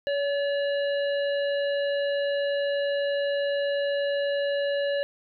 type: harmonic tone with a mistuned harmonic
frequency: 572 Hz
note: D5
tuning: 46 cents flat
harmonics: 1 / 3 / 5 / 7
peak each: -24 / -34 / -38 / -41 dBFS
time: 0.07-5.03 s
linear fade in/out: 0 ms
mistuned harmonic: 1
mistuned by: -17 cents
effects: none